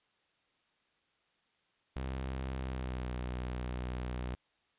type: tone with pitch glide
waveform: sawtooth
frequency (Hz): 65.5 to 62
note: C2 to B1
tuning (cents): +2 to +7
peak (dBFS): -32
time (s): 1.96-4.35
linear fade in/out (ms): 0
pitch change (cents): -95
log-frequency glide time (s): 2.55-3.11
effects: white hiss -74 dBFS RMS until 4.78 s + resampled to 8000 Hz